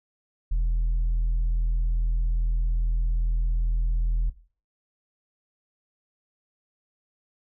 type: tone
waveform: sine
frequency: 41.2 Hz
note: E1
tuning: in tune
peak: -18 dBFS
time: 0.51-4.3 s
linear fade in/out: 10 ms
effects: noise-tail reverb RT60 0.4 s tail -18 dB re dry + tanh soft clip ceiling -20 dBFS